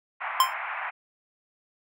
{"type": "band-pass noise", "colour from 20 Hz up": "pink", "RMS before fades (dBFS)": -33, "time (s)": [0.2, 0.91], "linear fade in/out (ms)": 20, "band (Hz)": [740, 2400], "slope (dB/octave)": 48}
{"type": "tone with exponential decay", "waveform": "square", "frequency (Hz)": 1046.5, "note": "C6", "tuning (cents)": 0, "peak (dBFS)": -14, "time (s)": [0.4, 0.54], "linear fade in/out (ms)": 2, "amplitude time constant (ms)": 30}
{"effects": []}